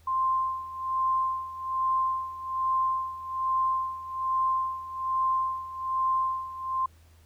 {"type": "tone with tremolo", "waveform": "sine", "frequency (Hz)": 1048, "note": "C6", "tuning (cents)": 2, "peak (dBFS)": -22, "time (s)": [0.07, 6.86], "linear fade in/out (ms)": 5, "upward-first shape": "sine", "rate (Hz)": 1.2, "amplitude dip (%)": 80, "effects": ["added 81 Hz sine -54 dBFS peak until 7.25 s", "pink hiss -63 dBFS RMS until 7.25 s"]}